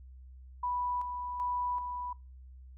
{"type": "tone with tremolo", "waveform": "sine", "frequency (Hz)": 985, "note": "B5", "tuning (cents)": -5, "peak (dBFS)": -30, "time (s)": [0.63, 2.13], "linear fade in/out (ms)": 5, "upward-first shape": "square", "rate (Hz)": 1.3, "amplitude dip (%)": 45, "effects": ["noise-tail reverb RT60 0.3 s tail -24 dB re dry", "added 64 Hz sine -48 dBFS peak until 2.77 s"]}